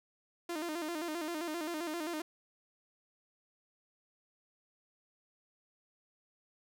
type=tone with vibrato; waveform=sawtooth; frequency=325.1 Hz; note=E4; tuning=24 cents flat; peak=-32 dBFS; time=0.49-2.22 s; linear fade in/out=5 ms; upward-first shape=square; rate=7.6 Hz; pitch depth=100 cents each way; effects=none